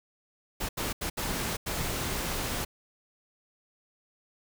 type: noise bursts at uneven times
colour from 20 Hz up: pink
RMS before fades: -32 dBFS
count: 5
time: 0.6-0.69 / 0.77-0.93 / 1.01-1.1 / 1.17-1.57 / 1.66-2.65 s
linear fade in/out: 10 ms
effects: none